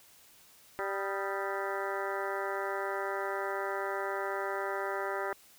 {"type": "harmonic tone with a mistuned harmonic", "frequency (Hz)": 196, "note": "G3", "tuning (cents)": 0, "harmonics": [2, 3, 4, 5, 6, 7, 8, 9, 10], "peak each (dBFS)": [-37, -39, -40, -41, -42, -42, -43, -44, -44], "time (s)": [0.79, 5.33], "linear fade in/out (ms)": 0, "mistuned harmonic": 6, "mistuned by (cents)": 94, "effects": ["white hiss -59 dBFS RMS until 5.58 s"]}